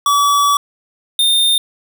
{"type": "tone pair in turn", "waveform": "square", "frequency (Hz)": [1144, 3632], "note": ["D6", "A#7"], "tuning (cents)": [-46, -46], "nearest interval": "octave + minor sixth", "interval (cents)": 2000, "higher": "second", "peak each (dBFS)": -11, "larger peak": "neither", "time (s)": [[0.06, 0.57], [1.19, 1.58]], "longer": "first", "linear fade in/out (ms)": 2, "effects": []}